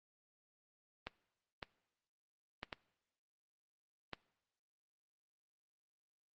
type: clicks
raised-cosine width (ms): 0.3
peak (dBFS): -25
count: 5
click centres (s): 1.07 / 1.628 / 2.631 / 2.728 / 4.133
effects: noise-tail reverb RT60 0.9 s tail -22 dB re dry + Opus 32 kbps